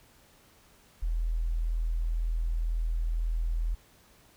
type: tone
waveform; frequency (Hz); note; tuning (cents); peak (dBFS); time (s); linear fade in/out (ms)
sine; 41; E1; -9; -26; 1.02-3.75; 10
effects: pink hiss -60 dBFS RMS until 4.36 s